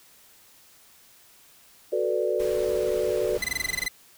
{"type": "chord", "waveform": "sine", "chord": "B minor seventh", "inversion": "second", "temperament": "equal", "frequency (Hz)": [370, 440, 493.9, 587.3], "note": ["F#4", "A4", "B4", "D5"], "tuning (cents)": [0, 0, 0, 0], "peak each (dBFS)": -28, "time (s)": [1.92, 3.38], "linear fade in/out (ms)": 10}
{"type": "noise", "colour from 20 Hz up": "pink", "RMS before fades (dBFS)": -40, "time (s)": [2.39, 3.87], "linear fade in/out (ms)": 10}
{"type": "tone bursts", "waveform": "sawtooth", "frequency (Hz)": 2027, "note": "B6", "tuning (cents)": 45, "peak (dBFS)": -20, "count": 11, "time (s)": [3.42, 3.883], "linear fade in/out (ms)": 5, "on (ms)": 23, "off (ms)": 21}
{"effects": ["white hiss -55 dBFS RMS until 4.17 s"]}